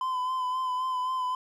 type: tone with vibrato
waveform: triangle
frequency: 1019 Hz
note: C6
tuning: 46 cents flat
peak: -25 dBFS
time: 0.01-1.35 s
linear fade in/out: 2 ms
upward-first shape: sine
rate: 3.8 Hz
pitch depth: 30 cents each way
effects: none